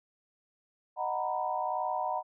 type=chord; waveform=sine; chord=B major seventh; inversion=first; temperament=just; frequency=617.4 / 740.8 / 926 / 987.8 Hz; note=D#5 / F#5 / A#5 / B5; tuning=-14 / +2 / -12 / 0 cents; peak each=-37 / -33 / -35 / -36 dBFS; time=0.96-2.23 s; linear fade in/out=50 ms; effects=none